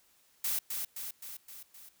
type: noise with echo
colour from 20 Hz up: blue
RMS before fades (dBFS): -32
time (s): 0.44-0.59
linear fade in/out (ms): 5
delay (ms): 260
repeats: 5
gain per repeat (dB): -4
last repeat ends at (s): 1.89
effects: white hiss -67 dBFS RMS until 2 s